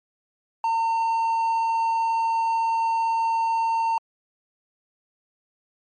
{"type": "tone", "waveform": "triangle", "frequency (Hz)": 909, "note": "A#5", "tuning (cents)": -44, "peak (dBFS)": -18, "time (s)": [0.64, 3.98], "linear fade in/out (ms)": 2, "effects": ["MP3 32 kbps"]}